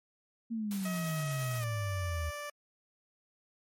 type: exponential sweep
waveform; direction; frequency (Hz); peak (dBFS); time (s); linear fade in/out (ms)
sine; down; 233.1 to 76.1; -32; 0.5-2.31; 20
type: noise with tremolo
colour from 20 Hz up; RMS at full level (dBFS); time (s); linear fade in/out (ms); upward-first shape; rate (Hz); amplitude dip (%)
white; -44; 0.71-1.64; 0; sine; 8.7; 30
type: tone with pitch glide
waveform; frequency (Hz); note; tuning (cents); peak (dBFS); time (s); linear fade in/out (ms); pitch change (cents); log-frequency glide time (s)
15% pulse; 636 to 586.6; D#5 to D5; +38 to -2; -32; 0.85-2.5; 5; -140; 1.59-1.65
effects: MP3 64 kbps